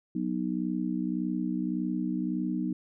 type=chord; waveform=sine; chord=B major; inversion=second; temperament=just; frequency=185.21 / 246.9 / 308.7 Hz; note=F#3 / B3 / D#4; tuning=+2 / 0 / -14 cents; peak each=-32 dBFS; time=0.15-2.73 s; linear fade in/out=5 ms; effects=none